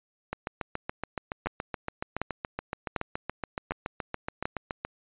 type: two click trains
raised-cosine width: 0.5 ms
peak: -16 / -13 dBFS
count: 33 / 5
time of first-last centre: 0.33-4.85 / 1.47-4.455 s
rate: 7.08 / 1.34 Hz
effects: resampled to 8000 Hz